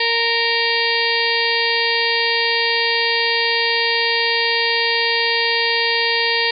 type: harmonic tone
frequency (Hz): 464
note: A#4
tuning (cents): -8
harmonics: 1 / 2 / 4 / 5 / 6 / 7 / 8 / 9 / 10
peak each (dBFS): -24 / -25 / -21 / -24 / -25 / -27 / -26 / -27 / -23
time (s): 0-6.51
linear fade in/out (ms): 5
effects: none